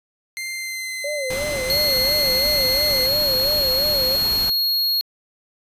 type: tone with pitch glide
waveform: sawtooth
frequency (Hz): 2093 to 2057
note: C7 to C7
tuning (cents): 0 to -30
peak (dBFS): -23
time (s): 0.37-3.06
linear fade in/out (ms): 0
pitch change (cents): -30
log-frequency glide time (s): 0.53-0.91
type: tone with vibrato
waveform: sine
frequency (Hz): 554.4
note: C#5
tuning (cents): 0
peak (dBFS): -24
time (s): 1.04-4.16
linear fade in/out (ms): 5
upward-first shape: sine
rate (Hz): 2.9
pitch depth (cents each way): 140
type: noise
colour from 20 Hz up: pink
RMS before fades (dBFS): -30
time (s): 1.3-4.5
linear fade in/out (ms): 5
type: tone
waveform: square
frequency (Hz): 4300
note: C8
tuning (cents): +47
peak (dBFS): -18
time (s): 1.7-5.01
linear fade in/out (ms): 0
effects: resampled to 32000 Hz

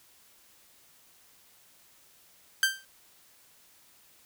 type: tone with exponential decay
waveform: sawtooth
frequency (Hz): 1568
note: G6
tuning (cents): 0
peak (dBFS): -15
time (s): 2.63-2.85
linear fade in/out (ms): 1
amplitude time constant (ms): 46
effects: white hiss -60 dBFS RMS until 4.25 s

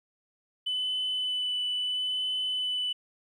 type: tone with vibrato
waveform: sine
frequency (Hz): 3000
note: F#7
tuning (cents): +23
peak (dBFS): -26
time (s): 0.66-2.93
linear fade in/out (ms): 10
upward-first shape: sine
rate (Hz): 0.74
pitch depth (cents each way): 11
effects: tanh soft clip ceiling -24 dBFS + 11-bit

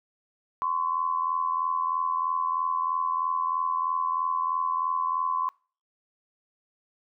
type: tone pair together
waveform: sine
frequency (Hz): 1031.9 / 1115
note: C6 / C#6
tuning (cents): -24 / +10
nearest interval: minor second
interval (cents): 134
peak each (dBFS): -26 / -29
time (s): 0.62-5.49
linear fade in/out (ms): 0
effects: noise-tail reverb RT60 0.4 s tail -25 dB re dry

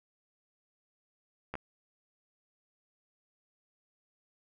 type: clicks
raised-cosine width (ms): 0.5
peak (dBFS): -22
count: 2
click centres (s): 1.54 / 1.554
effects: none

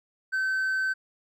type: tone with hard clipping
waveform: sine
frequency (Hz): 1537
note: G6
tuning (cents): -35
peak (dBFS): -25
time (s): 0.32-0.94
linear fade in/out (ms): 20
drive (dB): 2
effects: none

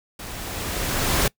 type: noise with level ramp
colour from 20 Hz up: pink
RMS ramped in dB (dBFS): -36 to -19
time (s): 0.19-1.28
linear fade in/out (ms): 5
effects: noise-tail reverb RT60 0.1 s tail -24 dB re dry

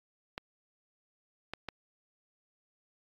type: clicks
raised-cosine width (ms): 0.3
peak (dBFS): -21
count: 3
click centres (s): 0.379 / 1.536 / 1.687
effects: AAC 48 kbps

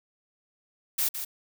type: noise with echo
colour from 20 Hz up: blue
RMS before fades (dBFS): -26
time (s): 0.98-1.09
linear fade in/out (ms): 10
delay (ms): 160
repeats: 1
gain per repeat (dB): -8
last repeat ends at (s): 1.25
effects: none

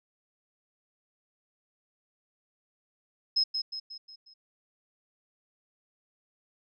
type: tone with echo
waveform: sine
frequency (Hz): 5140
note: E8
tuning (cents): -45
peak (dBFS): -22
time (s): 3.36-3.44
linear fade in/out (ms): 10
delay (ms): 180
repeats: 5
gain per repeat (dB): -6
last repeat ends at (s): 4.34
effects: none

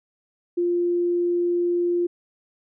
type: tone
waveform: sine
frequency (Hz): 349.2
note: F4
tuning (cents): 0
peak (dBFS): -19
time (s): 0.57-2.07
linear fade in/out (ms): 10
effects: none

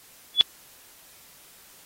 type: tone with exponential growth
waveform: sine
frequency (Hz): 3422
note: A7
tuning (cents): -49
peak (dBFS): -7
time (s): 0.34-0.41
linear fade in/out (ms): 0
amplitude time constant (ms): 15
effects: white hiss -52 dBFS RMS until 1.85 s + AAC 48 kbps

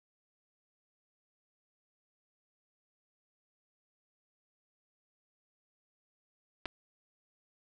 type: clicks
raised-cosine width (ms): 0.3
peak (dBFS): -20 / -22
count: 2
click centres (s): 6.656 / 6.659
effects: none

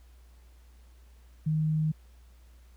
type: tone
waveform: sine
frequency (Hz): 155.56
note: D#3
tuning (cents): 0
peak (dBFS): -24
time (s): 1.46-1.92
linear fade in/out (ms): 10
effects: added 60 Hz sine -52 dBFS peak until 2.76 s + pink hiss -66 dBFS RMS until 2.76 s

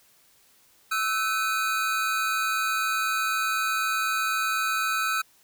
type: tone cluster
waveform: square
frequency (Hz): 1310 / 1514 / 2478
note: E6 / F#6 / D#7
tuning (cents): -11 / +39 / -8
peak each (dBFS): -27 / -30 / -32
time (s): 0.91-5.22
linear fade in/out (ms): 10
effects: white hiss -60 dBFS RMS until 5.43 s

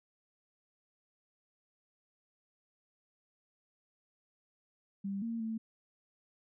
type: tone with pitch steps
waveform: sine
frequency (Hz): 197.5 / 229.7 / 222.9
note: G3 / A#3 / A3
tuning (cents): +13 / -25 / +23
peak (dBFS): -34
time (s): 5.04-5.58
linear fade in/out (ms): 10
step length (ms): 180
effects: none

